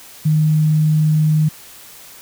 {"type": "tone", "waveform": "sine", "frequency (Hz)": 154.4, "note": "D#3", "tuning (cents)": -13, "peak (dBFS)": -11, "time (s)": [0.25, 1.49], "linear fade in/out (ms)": 10, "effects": ["white hiss -40 dBFS RMS until 2.21 s"]}